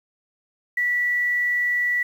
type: tone with quantisation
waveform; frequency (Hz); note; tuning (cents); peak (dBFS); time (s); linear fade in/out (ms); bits
sine; 1950; B6; -23; -19; 0.77-2.03; 5; 8
effects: none